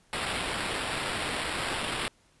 white noise with sample-and-hold, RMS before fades -32 dBFS, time 0.13-2.08 s, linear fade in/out 0 ms, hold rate 6300 Hz, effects pink hiss -64 dBFS RMS until 2.4 s + resampled to 24000 Hz

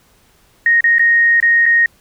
sine tone with dropouts, 1864.7 Hz, A#6, in tune, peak -8 dBFS, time 0.66-1.86 s, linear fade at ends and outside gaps 2 ms, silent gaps 0.807-0.841 / 0.984-0.994 / 1.402-1.426 / 1.657-1.662 s, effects pink hiss -53 dBFS RMS until 2 s

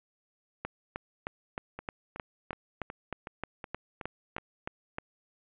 two click trains, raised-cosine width 0.5 ms, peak -19 / -24 dBFS, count 15 / 8, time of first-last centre 0.65-4.984 / 1.79-4.383 s, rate 3.23 / 2.7 Hz, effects resampled to 8000 Hz + 8-bit

